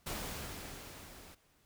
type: noise with level ramp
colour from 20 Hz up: pink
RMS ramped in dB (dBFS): -39 to -55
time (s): 0.06-1.35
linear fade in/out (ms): 10
effects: pink hiss -70 dBFS RMS until 1.65 s